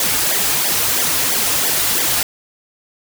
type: noise with flanger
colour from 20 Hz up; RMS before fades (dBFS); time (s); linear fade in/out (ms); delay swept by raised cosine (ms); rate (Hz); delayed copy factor
white; -17; 0-2.23; 2; 0.73 to 5.33; 3; -1
effects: none